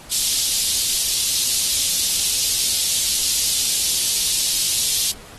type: high-pass noise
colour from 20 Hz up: pink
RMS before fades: -20 dBFS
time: 0.11-5.12 s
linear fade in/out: 10 ms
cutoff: 3600 Hz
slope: 24 dB/octave
effects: pink hiss -42 dBFS RMS until 5.38 s + AAC 32 kbps